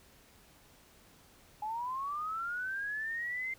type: linear sweep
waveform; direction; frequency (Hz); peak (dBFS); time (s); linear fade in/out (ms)
sine; up; 833 to 2100; -34; 1.62-3.54; 5
effects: pink hiss -61 dBFS RMS until 3.58 s